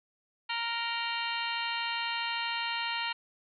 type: harmonic tone with a mistuned harmonic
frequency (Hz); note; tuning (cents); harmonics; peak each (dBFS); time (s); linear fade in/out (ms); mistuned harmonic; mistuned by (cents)
466.2; A#4; 0; 2 / 3 / 4 / 5 / 6 / 7 / 8 / 9; -36 / -40 / -39 / -39 / -37 / -41 / -44 / -41; 0.49-3.13; 10; 7; -75
effects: none